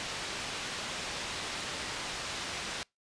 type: low-pass noise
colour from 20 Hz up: white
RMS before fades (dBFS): -38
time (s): 0-2.83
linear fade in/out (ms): 0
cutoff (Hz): 4500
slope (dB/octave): 12
effects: noise-tail reverb RT60 0.2 s tail -26 dB re dry + resampled to 22050 Hz